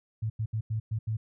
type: tone bursts at uneven times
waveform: sine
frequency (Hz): 110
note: A2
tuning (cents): 0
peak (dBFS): -27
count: 6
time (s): 0.22-0.3 / 0.39-0.46 / 0.53-0.61 / 0.7-0.8 / 0.91-0.99 / 1.07-1.17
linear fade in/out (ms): 10
effects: none